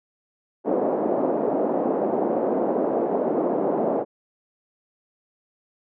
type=band-pass noise; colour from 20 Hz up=white; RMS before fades=-23 dBFS; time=0.64-4.05 s; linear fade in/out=50 ms; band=230 to 650 Hz; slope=24 dB/octave; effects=none